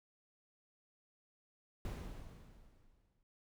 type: noise with exponential decay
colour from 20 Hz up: brown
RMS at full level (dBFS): -39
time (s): 1.85-3.23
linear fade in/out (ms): 1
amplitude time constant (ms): 300
effects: none